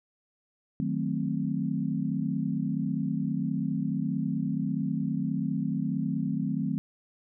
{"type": "chord", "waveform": "sine", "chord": "D# diminished seventh", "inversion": "none", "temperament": "equal", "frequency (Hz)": [155.56, 185, 220, 261.6], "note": ["D#3", "F#3", "A3", "C4"], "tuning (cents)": [0, 0, 0, 0], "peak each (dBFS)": -32, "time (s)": [0.8, 6.78], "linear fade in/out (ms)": 0, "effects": []}